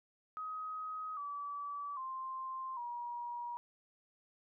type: tone with pitch steps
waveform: sine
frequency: 1262 / 1150.6 / 1049 / 956.4 Hz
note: D#6 / D6 / C6 / A#5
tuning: +24 / -36 / +4 / +44 cents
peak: -39 dBFS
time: 0.37-3.57 s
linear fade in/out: 0 ms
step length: 800 ms
effects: none